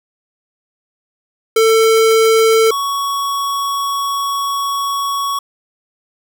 square tone pair in turn, 446.4 / 1116.8 Hz, A4 / C#6, +25 / +13 cents, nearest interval octave + major third, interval 1588 cents, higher second, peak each -9 / -17 dBFS, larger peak first, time 1.56-2.71 / 2.71-5.39 s, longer second, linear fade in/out 5 ms, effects none

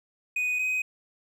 triangle tone pair in turn, 2489 / 2512 Hz, D#7 / D#7, 0 / +16 cents, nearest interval unison, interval 16 cents, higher second, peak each -23 dBFS, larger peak neither, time 0.36-0.59 / 0.59-0.82 s, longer neither, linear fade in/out 5 ms, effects none

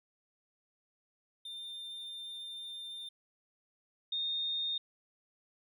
triangle / sine tone pair in turn, 3603 / 3670 Hz, A7 / A#7, +40 / -28 cents, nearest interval unison, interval 32 cents, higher second, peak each -40 / -32 dBFS, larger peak second, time 1.45-3.09 / 4.12-4.78 s, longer first, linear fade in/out 5 ms, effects none

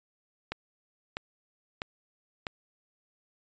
click train, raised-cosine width 0.3 ms, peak -17 dBFS, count 4, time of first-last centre 0.52-2.468 s, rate 1.54 Hz, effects resampled to 16000 Hz

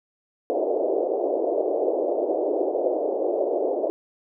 white band-pass noise, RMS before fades -24 dBFS, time 0.5-3.9 s, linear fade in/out 0 ms, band 330 to 650 Hz, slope 48 dB/octave, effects none

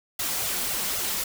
white noise with flanger, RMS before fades -28 dBFS, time 0.19-1.24 s, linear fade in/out 5 ms, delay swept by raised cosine 1.4 to 5.8 ms, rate 3.8 Hz, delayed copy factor +0.9, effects none

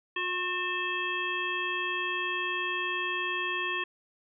harmonic tone with a mistuned harmonic, 360 Hz, F#4, 47 cents flat, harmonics 1 / 3 / 5 / 7 / 9, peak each -38 / -35 / -34 / -33 / -38 dBFS, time 0.16-3.84 s, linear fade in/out 5 ms, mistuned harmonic 7, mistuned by +73 cents, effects none

